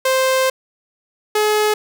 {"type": "tone pair in turn", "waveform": "sawtooth", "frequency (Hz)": [523.3, 424.4], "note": ["C5", "G#4"], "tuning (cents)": [0, 38], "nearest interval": "major third", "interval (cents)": 362, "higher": "first", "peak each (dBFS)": -10, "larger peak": "neither", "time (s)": [[0.05, 0.5], [1.35, 1.74]], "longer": "first", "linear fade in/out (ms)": 5, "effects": []}